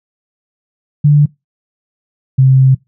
sine tone pair in turn, 146.83 / 132.22 Hz, D3 / C3, 0 / +19 cents, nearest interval major second, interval 181 cents, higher first, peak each -4 dBFS, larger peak neither, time 1.04-1.26 / 2.38-2.75 s, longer second, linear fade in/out 10 ms, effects noise-tail reverb RT60 0.2 s tail -23 dB re dry

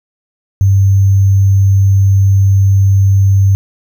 sine tone with sample-and-hold, 97.7 Hz, G2, 5 cents flat, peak -5 dBFS, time 0.61-3.55 s, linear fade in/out 0 ms, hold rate 6300 Hz, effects none

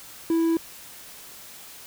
triangle tone, 329.6 Hz, E4, in tune, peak -17 dBFS, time 0.3-0.57 s, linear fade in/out 2 ms, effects white hiss -44 dBFS RMS until 1.86 s

